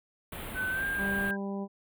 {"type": "band-stop noise", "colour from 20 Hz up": "pink", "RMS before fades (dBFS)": -40, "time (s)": [0.32, 1.31], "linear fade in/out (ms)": 2, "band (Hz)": [3600, 8900], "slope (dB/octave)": 48}
{"type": "tone with pitch glide", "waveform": "sine", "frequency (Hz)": [1514, 1599.4], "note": ["F#6", "G6"], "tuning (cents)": [39, 34], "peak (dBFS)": -29, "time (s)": [0.54, 1.37], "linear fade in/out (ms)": 50, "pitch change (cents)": 95, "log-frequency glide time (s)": [0.69, 0.85]}
{"type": "harmonic tone", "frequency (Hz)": 197.9, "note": "G3", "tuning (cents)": 17, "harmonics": [1, 2, 3, 4, 5], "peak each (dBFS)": [-33, -39, -43, -45, -47], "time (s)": [0.97, 1.68], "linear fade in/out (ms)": 50}
{"effects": []}